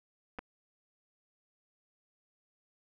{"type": "clicks", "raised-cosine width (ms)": 0.5, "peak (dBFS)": -26, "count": 2, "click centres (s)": [0.387, 0.391], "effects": []}